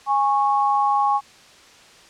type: tone pair together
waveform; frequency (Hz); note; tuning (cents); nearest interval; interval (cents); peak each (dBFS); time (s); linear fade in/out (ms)
sine; 824.8 / 1101; G#5 / C#6; -12 / -12; perfect fourth; 500; -18 / -20; 0.06-1.21; 50
effects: white hiss -48 dBFS RMS until 2.09 s + low-pass 6000 Hz 12 dB/octave